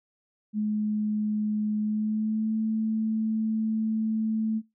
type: tone with pitch glide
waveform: sine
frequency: 212.1 to 219.7 Hz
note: G#3 to A3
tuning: +37 to -2 cents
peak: -24 dBFS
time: 0.53-4.62 s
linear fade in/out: 50 ms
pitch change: +61 cents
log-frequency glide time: 1.8-2.55 s
effects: noise-tail reverb RT60 0.2 s tail -24 dB re dry